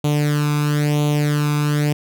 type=tone with flanger; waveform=sawtooth; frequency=147.9 Hz; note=D3; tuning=13 cents sharp; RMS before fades=-18 dBFS; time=0.04-1.93 s; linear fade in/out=5 ms; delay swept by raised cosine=0.29 to 0.82 ms; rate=1 Hz; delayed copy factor=+0.75; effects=none